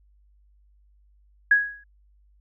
sine tone with exponential decay, 1661.2 Hz, G#6, in tune, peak -11 dBFS, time 1.51-1.84 s, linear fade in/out 5 ms, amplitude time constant 70 ms, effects added 50 Hz sine -56 dBFS peak until 2.4 s

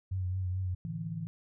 sine tone with vibrato, 92.5 Hz, F#2, in tune, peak -30 dBFS, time 0.11-0.75 s, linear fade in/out 10 ms, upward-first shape triangle, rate 4.6 Hz, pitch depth 47 cents each way
sine chord, A suspended fourth, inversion none, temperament just, 110 / 146.67 / 165 Hz, A2 / D3 / E3, 0 / -2 / +2 cents, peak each -41 / -42 / -36 dBFS, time 0.85-1.27 s, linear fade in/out 0 ms
effects none

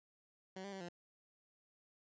15% pulse tone with pitch steps, 188.6 / 199.2 / 192.3 / 174 Hz, F#3 / G3 / G3 / F3, +33 / +28 / -33 / -6 cents, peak -39 dBFS, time 0.56-0.888 s, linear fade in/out 5 ms, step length 82 ms, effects resampled to 16000 Hz

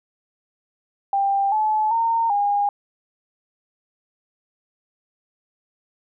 sine tone with pitch steps, 792 / 861 / 916 / 814 Hz, G5 / A5 / A#5 / G#5, +18 / -38 / -31 / -35 cents, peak -17 dBFS, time 1.13-2.69 s, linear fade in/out 2 ms, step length 390 ms, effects none

